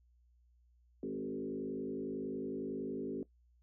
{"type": "tone with frequency modulation", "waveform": "sine", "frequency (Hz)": 323, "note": "E4", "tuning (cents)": -35, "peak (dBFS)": -36, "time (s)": [1.03, 3.23], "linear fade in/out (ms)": 2, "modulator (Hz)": 50.9, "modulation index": 2.2, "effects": ["noise-tail reverb RT60 0.1 s tail -18 dB re dry", "added 60 Hz sine -65 dBFS peak until 3.62 s"]}